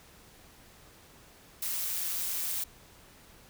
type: noise with amplitude modulation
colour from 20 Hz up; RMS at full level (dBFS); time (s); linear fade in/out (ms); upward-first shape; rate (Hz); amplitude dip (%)
blue; -31; 1.62-2.64; 5; sine; 175; 45
effects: pink hiss -56 dBFS RMS until 3.49 s